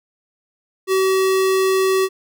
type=tone; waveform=square; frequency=380.5 Hz; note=F#4; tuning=48 cents sharp; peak=-15 dBFS; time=0.87-2.09 s; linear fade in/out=50 ms; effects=none